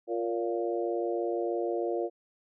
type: harmonic tone with a mistuned harmonic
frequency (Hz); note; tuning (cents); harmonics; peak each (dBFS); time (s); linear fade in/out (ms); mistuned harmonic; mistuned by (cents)
116.54; A#2; 0; 3 / 4 / 5 / 6; -31 / -33 / -35 / -37; 0.07-2.1; 50; 5; -31
effects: none